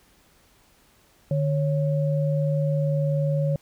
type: tone pair together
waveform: sine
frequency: 149.9 / 551.7 Hz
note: D3 / C#5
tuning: +36 / -8 cents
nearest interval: octave + major seventh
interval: 2256 cents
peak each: -21 / -27 dBFS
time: 1.31-3.56 s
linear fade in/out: 2 ms
effects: pink hiss -59 dBFS RMS until 3.61 s